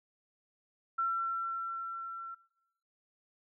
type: tone with level ramp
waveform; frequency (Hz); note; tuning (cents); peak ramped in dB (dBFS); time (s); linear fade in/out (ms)
sine; 1352; E6; +43; -28 to -40; 0.98-2.35; 10
effects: noise-tail reverb RT60 1.0 s tail -23 dB re dry